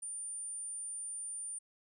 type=tone; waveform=sine; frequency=9190 Hz; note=D9; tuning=39 cents flat; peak=-39 dBFS; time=0.02-1.59 s; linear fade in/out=10 ms; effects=none